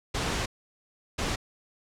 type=noise bursts at uneven times; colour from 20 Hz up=pink; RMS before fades=-29 dBFS; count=2; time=0.14-0.46 / 1.18-1.36 s; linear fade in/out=10 ms; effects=low-pass 7000 Hz 12 dB/octave